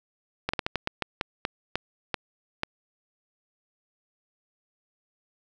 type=slowing click train; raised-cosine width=0.3 ms; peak=-10 dBFS; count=12; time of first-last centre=0.49-2.634 s; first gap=45 ms; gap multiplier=1.27; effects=none